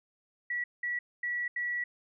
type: tone bursts at uneven times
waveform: sine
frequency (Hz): 1939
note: B6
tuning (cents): -32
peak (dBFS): -30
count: 4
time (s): 0.5-0.64 / 0.83-0.99 / 1.23-1.48 / 1.56-1.84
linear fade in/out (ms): 5
effects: none